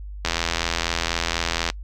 click train, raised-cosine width 0.2 ms, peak -4 dBFS, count 123, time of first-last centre 0.25-1.701 s, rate 84.1 Hz, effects noise-tail reverb RT60 0.1 s tail -26 dB re dry + added 50 Hz sine -32 dBFS peak until 1.83 s

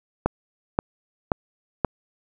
click train, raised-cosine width 1 ms, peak -5 dBFS, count 4, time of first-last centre 0.26-1.847 s, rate 1.89 Hz, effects none

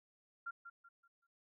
sine tone with echo, 1386 Hz, F6, 14 cents flat, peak -40 dBFS, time 0.46-0.51 s, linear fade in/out 10 ms, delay 190 ms, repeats 4, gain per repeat -9 dB, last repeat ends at 1.27 s, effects none

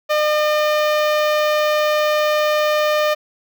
sawtooth tone with notch filter, 605 Hz, D#5, 49 cents flat, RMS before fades -17 dBFS, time 0.09-3.15 s, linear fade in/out 20 ms, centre 9300 Hz, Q 0.5, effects none

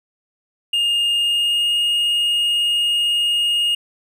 triangle tone with pitch glide, 2830 to 2853 Hz, F7 to F7, +22 to +36 cents, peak -14 dBFS, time 0.73-3.75 s, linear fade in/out 5 ms, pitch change +14 cents, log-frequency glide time 1.14-1.73 s, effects none

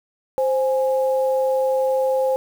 sine tone pair together, 524 / 831 Hz, C5 / G#5, +2 / +1 cents, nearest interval minor sixth, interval 799 cents, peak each -17 / -26 dBFS, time 0.38-2.36 s, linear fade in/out 0 ms, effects 7-bit

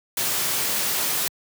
white noise, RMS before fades -24 dBFS, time 0.17-1.28 s, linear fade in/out 2 ms, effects high-pass 100 Hz 12 dB/octave

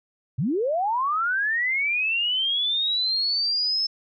sine linear sweep, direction up, 106 to 5274 Hz, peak -21 dBFS, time 0.38-3.87 s, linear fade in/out 10 ms, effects none

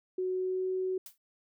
sine tone with pitch glide, 370 to 373.4 Hz, F#4 to F#4, 0 to +16 cents, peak -29 dBFS, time 0.18-0.98 s, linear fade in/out 5 ms, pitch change +16 cents, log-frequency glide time 0.29-0.69 s
blue noise with exponential decay, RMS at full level -42 dBFS, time 1.06-1.18 s, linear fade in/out 2 ms, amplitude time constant 25 ms
effects none

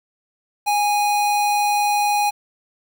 square tone, 826 Hz, G#5, 10 cents flat, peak -17 dBFS, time 0.66-2.31 s, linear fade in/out 20 ms, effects 8-bit

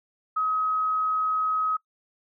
sine tone, 1270 Hz, D#6, 35 cents sharp, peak -22 dBFS, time 0.36-1.77 s, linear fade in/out 10 ms, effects noise-tail reverb RT60 0.1 s tail -22 dB re dry

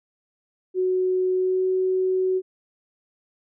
sine tone with pitch glide, 370 to 373.4 Hz, F#4 to F#4, 0 to +16 cents, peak -19 dBFS, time 0.74-2.42 s, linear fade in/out 50 ms, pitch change +16 cents, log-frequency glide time 1.34-1.65 s, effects none

